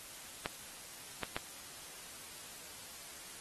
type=clicks; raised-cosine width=0.3 ms; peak=-19 dBFS; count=3; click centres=0.459 / 1.233 / 1.365 s; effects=white hiss -50 dBFS RMS until 3.4 s + AAC 32 kbps